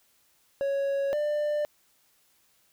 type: tone pair in turn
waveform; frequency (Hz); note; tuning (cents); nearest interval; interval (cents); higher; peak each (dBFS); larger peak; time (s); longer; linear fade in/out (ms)
triangle; 554.4 / 594.6; C#5 / D5; 0 / +21; minor second; 121; second; -23 / -23; neither; 0.61-1.13 / 1.13-1.65; neither; 0
effects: white hiss -66 dBFS RMS until 2.72 s